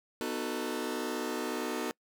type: chord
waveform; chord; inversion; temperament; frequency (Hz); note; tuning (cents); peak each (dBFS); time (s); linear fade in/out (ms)
sawtooth; B dominant seventh; none; just; 246.9 / 308.7 / 370.4 / 444.5; B3 / D#4 / F#4 / A4; 0 / -14 / +2 / +18; -34; 0.21-1.91; 0
effects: noise-tail reverb RT60 0.1 s tail -26 dB re dry